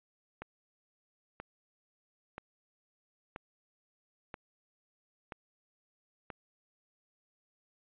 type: click train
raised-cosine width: 0.5 ms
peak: -26 dBFS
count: 7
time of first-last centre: 0.42-6.302 s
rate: 1.02 Hz
effects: resampled to 8000 Hz